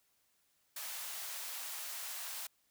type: high-pass noise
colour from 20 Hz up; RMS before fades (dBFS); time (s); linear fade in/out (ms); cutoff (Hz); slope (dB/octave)
white; -43; 0.76-2.47; 5; 630; 24
effects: white hiss -75 dBFS RMS until 2.7 s